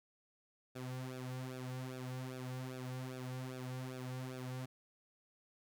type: tone with flanger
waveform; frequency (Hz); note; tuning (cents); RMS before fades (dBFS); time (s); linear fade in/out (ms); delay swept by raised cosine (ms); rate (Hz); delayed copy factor
sawtooth; 128.2; C3; -35; -44; 0.75-4.66; 10; 0.97 to 3.17; 2.5; -0.8
effects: none